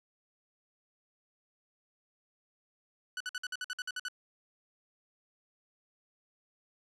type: tone bursts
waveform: sawtooth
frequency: 1487 Hz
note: F#6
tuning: 8 cents sharp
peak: -31 dBFS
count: 11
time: 3.17-4.084 s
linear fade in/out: 2 ms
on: 34 ms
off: 54 ms
effects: low-pass 8000 Hz 12 dB/octave